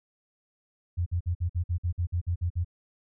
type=tone bursts; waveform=sine; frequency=87.31 Hz; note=F2; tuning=in tune; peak=-24 dBFS; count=12; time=0.97-2.647 s; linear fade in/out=20 ms; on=93 ms; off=51 ms; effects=none